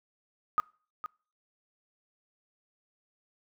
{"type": "tone with echo", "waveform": "sine", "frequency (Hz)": 1244.5, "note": "D#6", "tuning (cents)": 0, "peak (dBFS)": -21, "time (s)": [0.58, 0.6], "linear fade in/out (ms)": 0, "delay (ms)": 460, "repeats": 1, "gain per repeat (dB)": -12, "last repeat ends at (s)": 1.06, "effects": ["noise-tail reverb RT60 0.4 s tail -25 dB re dry"]}